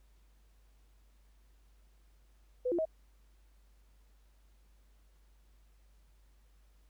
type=tone with pitch steps; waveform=sine; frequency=501 / 344.6 / 637 Hz; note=B4 / F4 / D#5; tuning=+25 / -23 / +41 cents; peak=-29 dBFS; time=2.65-2.854 s; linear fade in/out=10 ms; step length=68 ms; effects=added 50 Hz sine -61 dBFS peak until 6.89 s + pink hiss -74 dBFS RMS until 6.89 s